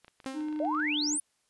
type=clicks; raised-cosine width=0.3 ms; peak=-35 dBFS; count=12; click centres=0.046 / 0.081 / 0.202 / 0.244 / 0.407 / 0.485 / 0.527 / 0.561 / 0.591 / 0.65 / 0.749 / 0.8 s
type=tone with exponential decay; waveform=sawtooth; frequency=265.8 Hz; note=C4; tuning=27 cents sharp; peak=-28 dBFS; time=0.26-0.65 s; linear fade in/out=0 ms; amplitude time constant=84 ms
type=tone with pitch glide; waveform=triangle; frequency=304.7 to 297.6 Hz; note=D#4 to D4; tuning=-36 to +23 cents; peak=-29 dBFS; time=0.33-1.19 s; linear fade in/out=50 ms; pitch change=-41 cents; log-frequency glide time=0.81-0.91 s
type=exponential sweep; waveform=sine; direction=up; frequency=554 to 9956 Hz; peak=-28 dBFS; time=0.6-1.2 s; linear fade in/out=2 ms
effects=white hiss -73 dBFS RMS until 1.49 s + resampled to 24000 Hz